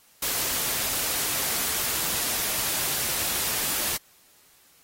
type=noise; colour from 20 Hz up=white; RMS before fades=-27 dBFS; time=0.22-3.97 s; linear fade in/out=5 ms; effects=white hiss -58 dBFS RMS until 4.83 s + AAC 48 kbps